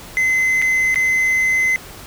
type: tone with dropouts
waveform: triangle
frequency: 2049 Hz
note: C7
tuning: 37 cents flat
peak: -12 dBFS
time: 0.17-1.76 s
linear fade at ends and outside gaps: 0 ms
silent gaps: 0.617-0.623 / 0.944-0.958 s
effects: pink hiss -37 dBFS RMS until 2.06 s